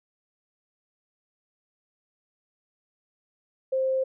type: tone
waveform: sine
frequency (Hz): 526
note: C5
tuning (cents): +9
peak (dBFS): -22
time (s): 3.72-4.04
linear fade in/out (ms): 10
effects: none